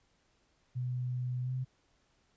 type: tone with pitch glide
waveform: sine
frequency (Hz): 125.1 to 128.69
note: B2 to C3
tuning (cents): +23 to -28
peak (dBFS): -32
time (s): 0.75-1.65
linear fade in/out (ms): 20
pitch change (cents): +49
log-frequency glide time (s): 1.42-1.52
effects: pink hiss -72 dBFS RMS until 2.36 s + resampled to 16000 Hz